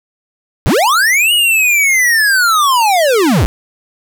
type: linear two-way sweep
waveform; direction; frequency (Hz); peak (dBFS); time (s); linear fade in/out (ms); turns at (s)
square; up then down; 43.65 to 2931 to 43.65; -9; 0.66-3.46; 0; 1.33
effects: none